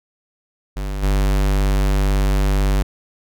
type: tone with level steps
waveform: square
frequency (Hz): 49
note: G1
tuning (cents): 0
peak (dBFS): -23 / -15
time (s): 0.76-2.83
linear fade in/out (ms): 10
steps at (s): 1.02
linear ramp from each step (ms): 20
effects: none